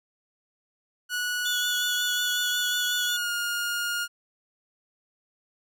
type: tone with pitch glide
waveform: sawtooth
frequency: 1467 to 1421.1 Hz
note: F#6 to F6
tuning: -15 to +30 cents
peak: -23 dBFS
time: 1.09-4.08 s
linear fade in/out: 50 ms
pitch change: -55 cents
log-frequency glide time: 3.01-3.31 s
type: tone with vibrato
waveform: 35% pulse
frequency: 3438 Hz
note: A7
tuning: 41 cents flat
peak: -26 dBFS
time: 1.45-3.17 s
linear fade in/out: 10 ms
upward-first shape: triangle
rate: 5.5 Hz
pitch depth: 43 cents each way
effects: none